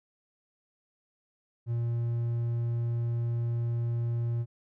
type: tone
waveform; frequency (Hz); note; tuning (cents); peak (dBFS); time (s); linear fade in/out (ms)
triangle; 117.7; A#2; +17; -25; 1.66-4.46; 50
effects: none